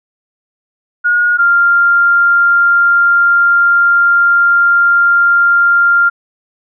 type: tone pair in turn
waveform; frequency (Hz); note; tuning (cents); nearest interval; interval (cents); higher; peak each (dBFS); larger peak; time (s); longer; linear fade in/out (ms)
sine; 1437 / 1394.5; F6 / F6; +49 / -3; minor second; 52; first; -8 / -6; second; 1.04-1.38 / 1.38-6.1; second; 20
effects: none

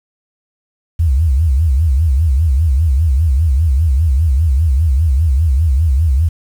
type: tone with vibrato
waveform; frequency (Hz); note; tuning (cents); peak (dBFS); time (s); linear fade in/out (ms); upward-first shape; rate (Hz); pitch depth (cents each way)
sine; 73.42; D2; 0; -9; 0.99-6.29; 10; sine; 5; 260
effects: 7-bit

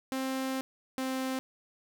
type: tone pair in turn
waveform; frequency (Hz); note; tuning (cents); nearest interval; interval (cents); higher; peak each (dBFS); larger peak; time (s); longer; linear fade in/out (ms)
sawtooth; 263.8 / 261.8; C4 / C4; +14 / +1; unison; 13; first; -27; neither; 0.12-0.61 / 0.98-1.39; first; 0
effects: none

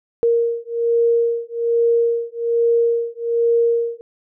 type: beating tone pair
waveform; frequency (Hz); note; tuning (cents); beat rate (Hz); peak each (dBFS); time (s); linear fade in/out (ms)
sine; 466.2 / 467.4; A#4 / A#4; 0 / +5; 1.2; -18; 0.23-4.01; 0
effects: none

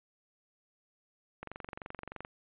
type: click train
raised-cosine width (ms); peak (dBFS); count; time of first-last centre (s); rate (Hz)
0.5; -26; 20; 1.43-2.249; 23.2
effects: resampled to 8000 Hz

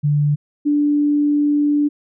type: tone pair in turn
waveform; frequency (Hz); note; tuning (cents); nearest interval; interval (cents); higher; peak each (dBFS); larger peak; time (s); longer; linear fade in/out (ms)
sine; 146.83 / 292.8; D3 / D4; 0 / -5; octave; 1195; second; -13; neither; 0.03-0.36 / 0.65-1.89; second; 20
effects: none

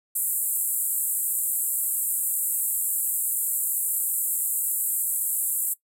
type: band-pass noise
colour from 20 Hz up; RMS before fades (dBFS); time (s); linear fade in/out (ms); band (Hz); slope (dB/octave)
white; -26; 0.15-5.74; 10; 7600 to 15000; 96
effects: noise-tail reverb RT60 0.1 s tail -18 dB re dry

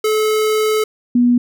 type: tone pair in turn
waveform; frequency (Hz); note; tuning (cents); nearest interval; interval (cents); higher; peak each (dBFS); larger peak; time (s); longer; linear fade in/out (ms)
square / sine; 431.5 / 243.1; A4 / B3; -34 / -27; minor seventh; 993; first; -14 / -9; second; 0.04-0.84 / 1.15-1.38; first; 5
effects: none

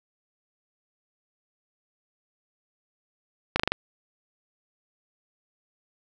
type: slowing click train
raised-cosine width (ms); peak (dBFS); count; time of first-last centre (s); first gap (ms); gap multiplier
0.3; -6; 5; 3.56-3.72; 36; 1.07
effects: none

